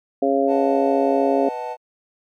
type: harmonic tone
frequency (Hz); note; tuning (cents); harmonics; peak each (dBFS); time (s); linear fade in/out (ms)
137.4; C#3; -15; 2 / 3 / 4 / 5; -21 / -21 / -21 / -21; 0.22-1.49; 5
type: chord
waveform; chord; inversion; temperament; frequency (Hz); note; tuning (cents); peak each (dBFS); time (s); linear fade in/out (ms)
triangle; B dominant seventh; none; equal; 493.9 / 622.3 / 740 / 880; B4 / D#5 / F#5 / A5; 0 / 0 / 0 / 0; -30 / -31 / -31 / -27; 0.47-1.77; 50
effects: MP3 96 kbps